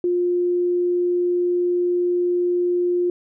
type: tone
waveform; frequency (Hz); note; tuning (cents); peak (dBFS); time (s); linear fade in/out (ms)
sine; 353.8; F4; +23; -17; 0.04-3.1; 2
effects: none